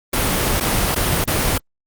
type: noise with dropouts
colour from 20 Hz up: pink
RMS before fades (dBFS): -18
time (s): 0.13-1.58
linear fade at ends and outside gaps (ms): 5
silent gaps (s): 0.601-0.607 / 0.948-0.959 / 1.243-1.275
effects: Opus 32 kbps